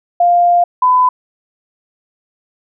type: tone pair in turn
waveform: sine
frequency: 700 / 1004.5 Hz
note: F5 / B5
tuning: +4 / +29 cents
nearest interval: tritone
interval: 625 cents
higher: second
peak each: -7 dBFS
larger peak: neither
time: 0.2-0.64 / 0.82-1.09 s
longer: first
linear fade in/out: 5 ms
effects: none